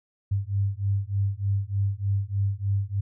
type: beating tone pair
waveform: sine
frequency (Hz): 97.8 / 101.1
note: G2 / G#2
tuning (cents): -4 / -46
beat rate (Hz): 3.3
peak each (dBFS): -26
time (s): 0.31-3.01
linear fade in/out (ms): 10
effects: none